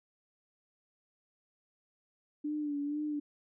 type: tone with vibrato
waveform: sine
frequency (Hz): 293.7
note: D4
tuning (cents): 0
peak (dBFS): -32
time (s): 2.44-3.2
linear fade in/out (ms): 10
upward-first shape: sine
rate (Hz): 2.1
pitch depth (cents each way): 47
effects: none